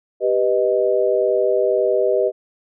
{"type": "chord", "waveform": "sine", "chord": "G augmented", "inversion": "none", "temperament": "equal", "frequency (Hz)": [392, 493.9, 622.3], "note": ["G4", "B4", "D#5"], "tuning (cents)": [0, 0, 0], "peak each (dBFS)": -19, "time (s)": [0.2, 2.32], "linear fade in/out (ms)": 50, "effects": []}